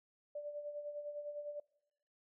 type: tone with tremolo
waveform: sine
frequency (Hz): 587.3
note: D5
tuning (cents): 0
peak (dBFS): -39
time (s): 0.35-1.6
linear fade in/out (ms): 5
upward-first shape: sine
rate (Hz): 9.9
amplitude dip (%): 55
effects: noise-tail reverb RT60 0.9 s tail -24 dB re dry